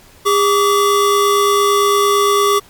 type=tone pair together; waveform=square; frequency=405.6 / 1148 Hz; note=G#4 / D6; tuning=-41 / -40 cents; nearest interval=octave + tritone; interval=1801 cents; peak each=-14 dBFS; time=0.25-2.6 s; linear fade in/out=20 ms; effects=pink hiss -45 dBFS RMS until 2.69 s + MP3 96 kbps